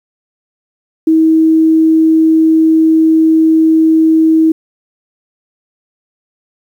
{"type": "tone", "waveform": "sine", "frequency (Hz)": 320, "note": "D#4", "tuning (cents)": 49, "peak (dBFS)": -5, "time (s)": [1.07, 4.52], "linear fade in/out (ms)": 5, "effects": ["7-bit"]}